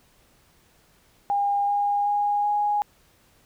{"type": "tone with pitch steps", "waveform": "sine", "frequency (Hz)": [808, 814.6, 821.2, 827.8], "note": ["G#5", "G#5", "G#5", "G#5"], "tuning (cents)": [-48, -34, -20, -6], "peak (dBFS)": -20, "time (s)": [1.3, 2.82], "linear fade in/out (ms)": 0, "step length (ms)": 380, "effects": ["pink hiss -60 dBFS RMS until 3.45 s"]}